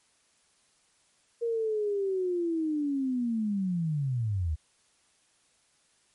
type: linear sweep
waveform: sine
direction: down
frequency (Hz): 471.8 to 72.6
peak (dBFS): -26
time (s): 1.41-4.56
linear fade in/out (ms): 20
effects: white hiss -67 dBFS RMS until 6.14 s + MP3 48 kbps